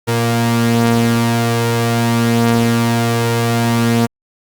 sawtooth tone pair together, 116.54 / 233.7 Hz, A#2 / A#3, 0 / +5 cents, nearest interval octave, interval 1205 cents, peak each -11 dBFS, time 0.07-4.07 s, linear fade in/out 20 ms, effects Opus 48 kbps

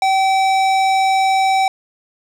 sine tone with hard clipping, 769 Hz, G5, 33 cents flat, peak -14 dBFS, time 0.02-1.68 s, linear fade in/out 2 ms, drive 15 dB, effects none

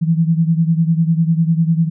sine beating tone pair, 162.2 / 172.2 Hz, E3 / F3, -28 / -24 cents, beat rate 10 Hz, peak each -13 / -17 dBFS, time 0.01-1.9 s, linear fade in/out 20 ms, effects none

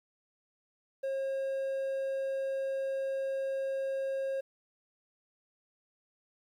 triangle tone, 539 Hz, C#5, 49 cents flat, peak -29 dBFS, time 1.03-4.41 s, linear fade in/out 10 ms, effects 11-bit

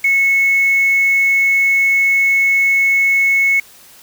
sine tone with quantisation, 2197 Hz, C#7, 16 cents flat, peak -10 dBFS, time 0.04-3.6 s, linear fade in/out 5 ms, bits 5, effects white hiss -43 dBFS RMS until 4.02 s

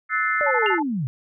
sine chord, F# half-diminished seventh, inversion third, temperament equal with one note detuned, 1299.6 / 1480 / 1760 / 2093 Hz, E6 / F#6 / A6 / C7, -25 / 0 / 0 / 0 cents, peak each -24 / -27 / -25 / -25 dBFS, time 0.09-0.8 s, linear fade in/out 50 ms
sine linear sweep, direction down, 604 to 116.54 Hz, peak -22 dBFS, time 0.41-1.07 s, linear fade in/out 0 ms
sine tone bursts, 870 Hz, A5, 20 cents flat, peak -22 dBFS, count 5, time 0.46-0.829 s, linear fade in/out 10 ms, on 53 ms, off 26 ms
sine tone with exponential decay, 2800 Hz, F7, 4 cents sharp, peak -21 dBFS, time 0.66-0.79 s, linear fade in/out 1 ms, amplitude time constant 27 ms
effects none

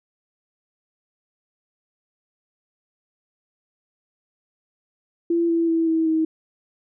sine tone with pitch steps, 338.4 / 333.4 / 328.4 / 323.5 / 318.7 Hz, E4 / E4 / E4 / E4 / D#4, +45 / +20 / -6 / -32 / +42 cents, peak -17 dBFS, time 5.3-6.25 s, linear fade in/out 5 ms, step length 190 ms, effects none

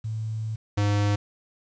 sine / square tone pair in turn, 110 / 102.69 Hz, A2 / G#2, 0 / -19 cents, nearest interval minor second, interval 119 cents, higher first, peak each -27 / -21 dBFS, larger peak second, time 0.04-0.56 / 0.77-1.16 s, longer first, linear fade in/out 10 ms, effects resampled to 16000 Hz + 9-bit

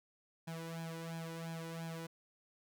sawtooth tone with flanger, 164.6 Hz, E3, 2 cents flat, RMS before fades -44 dBFS, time 0.47-2.07 s, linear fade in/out 10 ms, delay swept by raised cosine 1.2 to 2.08 ms, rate 2.9 Hz, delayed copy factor +0.95, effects none

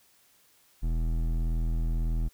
sine tone with hard clipping, 40.87 Hz, E1, 14 cents flat, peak -27 dBFS, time 0.82-2.29 s, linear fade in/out 20 ms, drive 12 dB, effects white hiss -63 dBFS RMS until 2.33 s

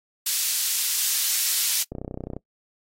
pink high-pass noise, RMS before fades -24 dBFS, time 0.26-1.83 s, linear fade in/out 5 ms, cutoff 4500 Hz, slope 12 dB/octave
click train, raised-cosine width 2 ms, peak -19 dBFS, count 15, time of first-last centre 1.92-2.366 s, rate 31.4 Hz
effects noise-tail reverb RT60 0.1 s tail -21 dB re dry + AAC 48 kbps

